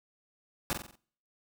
pink noise with echo, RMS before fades -31 dBFS, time 0.7-0.73 s, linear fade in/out 0 ms, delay 45 ms, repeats 5, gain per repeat -6 dB, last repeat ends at 0.955 s, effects noise-tail reverb RT60 0.6 s tail -26 dB re dry

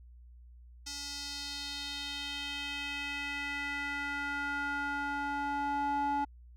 square tone with band-pass filter sweep, 284.6 Hz, C#4, 46 cents sharp, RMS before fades -36 dBFS, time 0.86-6.25 s, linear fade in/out 10 ms, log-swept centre 5600 to 800 Hz, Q 2.7, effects added 60 Hz sine -51 dBFS peak until 6.56 s

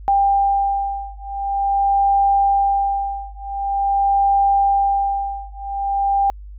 sine beating tone pair, 794 / 794.46 Hz, G5 / G5, +22 / +23 cents, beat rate 0.46 Hz, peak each -18 dBFS, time 0.08-6.3 s, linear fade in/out 0 ms, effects added 50 Hz sine -33 dBFS peak until 6.58 s

